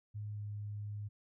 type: tone with pitch glide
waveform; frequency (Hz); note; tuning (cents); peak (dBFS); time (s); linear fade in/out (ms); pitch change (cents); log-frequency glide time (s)
sine; 104.8 to 103.78; G#2 to G#2; +16 to -1; -39; 0.14-1.09; 20; -17; 0.33-0.39
effects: none